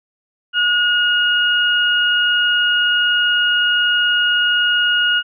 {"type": "tone pair together", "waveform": "sine", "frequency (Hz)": [1446.7, 2866], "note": ["F#6", "F7"], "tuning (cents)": [-39, 44], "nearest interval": "octave", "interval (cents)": 1183, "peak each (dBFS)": [-15, -16], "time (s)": [0.53, 5.23], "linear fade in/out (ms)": 50, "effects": []}